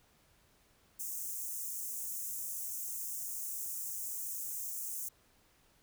white high-pass noise, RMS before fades -40 dBFS, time 0.99-5.09 s, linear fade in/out 10 ms, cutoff 6200 Hz, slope 48 dB/octave, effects pink hiss -68 dBFS RMS until 5.82 s

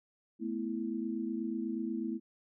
sine chord, A suspended second, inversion none, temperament equal with one note detuned, 218.7 / 246.9 / 329.6 Hz, A3 / B3 / E4, -10 / 0 / 0 cents, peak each -37 / -38 / -37 dBFS, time 0.39-2.2 s, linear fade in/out 50 ms, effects none

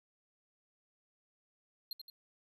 square tone with echo, 4200 Hz, C8, 6 cents sharp, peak -39 dBFS, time 1.91-1.93 s, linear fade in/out 2 ms, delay 85 ms, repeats 2, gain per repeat -6 dB, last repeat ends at 2.1 s, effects none

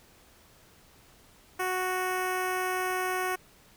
10% pulse tone with notch filter, 369.1 Hz, F#4, 4 cents flat, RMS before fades -30 dBFS, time 1.59-3.36 s, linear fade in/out 10 ms, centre 4500 Hz, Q 1.1, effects pink hiss -58 dBFS RMS until 3.76 s

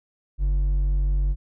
sine tone with hard clipping, 47.4 Hz, F#1, 43 cents sharp, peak -20 dBFS, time 0.38-1.36 s, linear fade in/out 50 ms, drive 4 dB, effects none

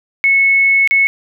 sine tone with dropouts, 2198 Hz, C#7, 15 cents flat, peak -8 dBFS, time 0.24-1.07 s, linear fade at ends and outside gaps 0 ms, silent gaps 0.875-0.91 s, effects none

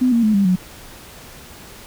sine tone with pitch steps, 253 / 233.3 / 215.2 / 198.5 / 183.08 Hz, B3 / A#3 / A3 / G3 / F#3, +42 / +2 / -38 / +22 / -18 cents, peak -12 dBFS, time 0.01-0.56 s, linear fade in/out 10 ms, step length 110 ms, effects pink hiss -40 dBFS RMS until 1.86 s

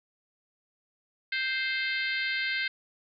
harmonic tone, 523.3 Hz, C5, in tune, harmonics 3 / 4 / 5 / 6 / 7 / 8 / 9, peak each -32 / -31 / -38 / -39 / -40 / -39 / -43 dBFS, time 1.32-2.68 s, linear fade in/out 5 ms, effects none

